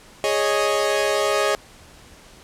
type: chord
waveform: sawtooth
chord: Ab suspended fourth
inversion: none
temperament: equal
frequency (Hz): 415.3 / 554.4 / 622.3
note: Ab4 / Db5 / Eb5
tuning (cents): 0 / 0 / 0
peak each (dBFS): -19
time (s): 0.24-1.55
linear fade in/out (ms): 0
effects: pink hiss -47 dBFS RMS until 2.43 s + low-pass 10000 Hz 12 dB/octave